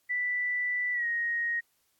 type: tone with pitch glide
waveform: sine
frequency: 1975.5 to 1875.4 Hz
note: B6 to A#6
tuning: 0 to +10 cents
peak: -27 dBFS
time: 0.09-1.61 s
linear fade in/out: 20 ms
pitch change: -90 cents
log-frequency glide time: 0.93-1.06 s
effects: white hiss -72 dBFS RMS until 1.99 s + AAC 64 kbps